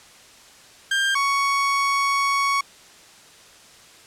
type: tone pair in turn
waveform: 30% pulse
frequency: 1592 / 1113.7 Hz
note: G6 / C#6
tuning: +26 / +8 cents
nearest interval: tritone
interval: 618 cents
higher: first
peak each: -16 dBFS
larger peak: neither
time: 0.91-1.15 / 1.15-2.61 s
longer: second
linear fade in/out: 5 ms
effects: white hiss -48 dBFS RMS until 4.06 s + low-pass 8000 Hz 12 dB/octave